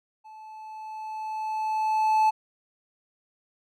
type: tone with level ramp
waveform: triangle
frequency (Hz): 869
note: A5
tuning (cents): -22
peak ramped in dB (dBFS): -42 to -15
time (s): 0.24-2.31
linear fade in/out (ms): 20
effects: none